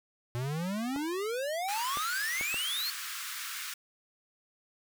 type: exponential sweep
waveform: square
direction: up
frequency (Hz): 117.3 to 4422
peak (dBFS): -32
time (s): 0.35-2.9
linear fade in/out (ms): 0
type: clicks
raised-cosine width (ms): 1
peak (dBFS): -26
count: 4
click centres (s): 0.962 / 1.972 / 2.411 / 2.543
type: high-pass noise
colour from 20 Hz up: pink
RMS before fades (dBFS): -39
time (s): 1.68-3.74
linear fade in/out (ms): 5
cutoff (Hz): 1200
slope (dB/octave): 48
effects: none